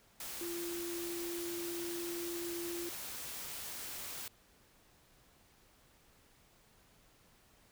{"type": "tone in noise", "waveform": "sine", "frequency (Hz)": 343.8, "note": "F4", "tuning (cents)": -27, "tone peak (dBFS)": -39, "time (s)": [0.41, 2.89], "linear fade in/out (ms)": 2, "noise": "white", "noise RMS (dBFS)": -44, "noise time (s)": [0.2, 4.28], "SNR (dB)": 2, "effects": ["pink hiss -66 dBFS RMS until 7.71 s"]}